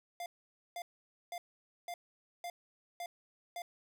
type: tone bursts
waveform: square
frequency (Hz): 698.5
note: F5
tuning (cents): 0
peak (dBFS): -40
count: 7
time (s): 0.2-3.62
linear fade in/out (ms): 2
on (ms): 60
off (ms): 500
effects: none